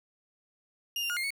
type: tone with pitch steps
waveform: 35% pulse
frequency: 2828 / 2782 / 1433 / 2117 / 2214 Hz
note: F7 / F7 / F6 / C7 / C#7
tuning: +21 / -7 / +44 / +20 / -3 cents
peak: -28 dBFS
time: 0.96-1.305 s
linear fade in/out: 2 ms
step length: 69 ms
effects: none